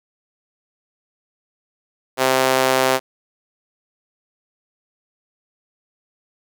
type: tone with high-pass filter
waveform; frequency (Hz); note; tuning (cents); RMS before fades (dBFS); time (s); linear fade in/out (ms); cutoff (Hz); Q
sawtooth; 130.81; C3; 0; -17; 2.17-3; 50; 530; 1.2
effects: none